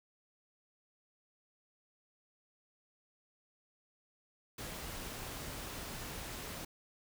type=noise; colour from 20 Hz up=pink; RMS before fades=-44 dBFS; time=4.58-6.65 s; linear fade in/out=5 ms; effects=none